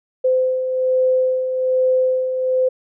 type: beating tone pair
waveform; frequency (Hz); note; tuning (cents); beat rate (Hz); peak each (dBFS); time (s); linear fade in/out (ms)
sine; 513 / 514.2; C5 / C5; -34 / -30; 1.2; -24 / -15; 0.24-2.69; 10
effects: none